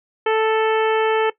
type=harmonic tone; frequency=440 Hz; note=A4; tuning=in tune; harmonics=1 / 2 / 3 / 4 / 5 / 6 / 7; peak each=-16 / -22 / -26 / -28 / -30 / -32 / -33 dBFS; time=0.26-1.3 s; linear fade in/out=5 ms; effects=noise-tail reverb RT60 0.1 s tail -18 dB re dry